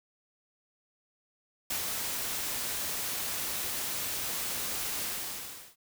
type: noise with ADSR envelope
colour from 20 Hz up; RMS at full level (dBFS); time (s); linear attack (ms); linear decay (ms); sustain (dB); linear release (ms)
white; -32; 1.7-5.76; 6; 120; -2; 720
effects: none